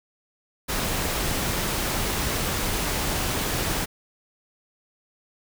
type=noise; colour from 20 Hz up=pink; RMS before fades=-26 dBFS; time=0.68-3.86 s; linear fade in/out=20 ms; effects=none